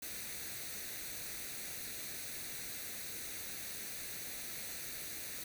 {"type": "noise with comb filter", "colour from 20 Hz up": "white", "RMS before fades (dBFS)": -44, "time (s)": [0.02, 5.44], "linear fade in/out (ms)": 5, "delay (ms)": 0.48, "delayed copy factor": 0.6, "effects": []}